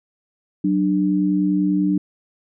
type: tone pair together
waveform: sine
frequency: 187.3 / 297.5 Hz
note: F#3 / D4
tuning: +21 / +22 cents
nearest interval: minor sixth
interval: 801 cents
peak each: -19 / -18 dBFS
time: 0.64-1.98 s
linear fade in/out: 5 ms
effects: none